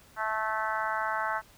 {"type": "harmonic tone", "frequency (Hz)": 218.3, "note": "A3", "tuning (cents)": -13, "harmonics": [3, 4, 5, 6, 7, 8, 9], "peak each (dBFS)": [-37, -33, -35, -35, -34, -41, -42], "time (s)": [0.16, 1.42], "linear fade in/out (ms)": 50, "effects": ["pink hiss -57 dBFS RMS until 1.57 s"]}